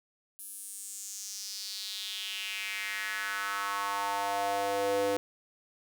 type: tone with high-pass filter sweep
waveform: square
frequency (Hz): 100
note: G2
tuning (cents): +35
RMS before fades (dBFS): -34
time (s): 0.39-5.17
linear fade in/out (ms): 0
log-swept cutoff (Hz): 11000 to 430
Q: 3.6
effects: none